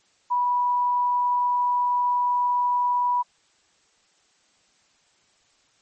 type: tone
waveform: sine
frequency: 980 Hz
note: B5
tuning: 14 cents flat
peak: -19 dBFS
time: 0.3-3.23 s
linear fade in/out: 20 ms
effects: white hiss -63 dBFS RMS until 5.81 s + MP3 32 kbps